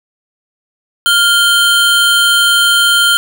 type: tone pair together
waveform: square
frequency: 1406 / 3127 Hz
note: F6 / G7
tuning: +11 / -5 cents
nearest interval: octave + major second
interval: 1384 cents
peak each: -11 dBFS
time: 1.06-3.17 s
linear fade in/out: 0 ms
effects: none